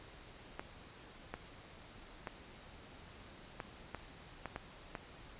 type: clicks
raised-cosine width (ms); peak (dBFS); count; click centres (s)
0.5; -25; 8; 0.595 / 1.34 / 2.272 / 3.602 / 3.947 / 4.457 / 4.561 / 4.952
effects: pink hiss -55 dBFS RMS until 5.39 s + resampled to 8000 Hz